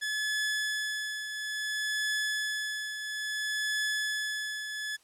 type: tone with tremolo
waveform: sawtooth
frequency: 1715 Hz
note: A6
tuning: 45 cents flat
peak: -24 dBFS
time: 0.01-4.97 s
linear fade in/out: 20 ms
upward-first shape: triangle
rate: 0.59 Hz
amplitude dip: 60%
effects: white hiss -64 dBFS RMS until 5.03 s + low-pass 10000 Hz 12 dB/octave